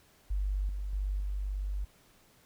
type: tone with level steps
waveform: sine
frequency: 49 Hz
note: G1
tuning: in tune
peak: -28 / -33 / -29 / -31 dBFS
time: 0.3-1.85 s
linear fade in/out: 10 ms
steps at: 0.69 / 0.93 / 1.2 s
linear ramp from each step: 2 ms
effects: pink hiss -63 dBFS RMS until 2.45 s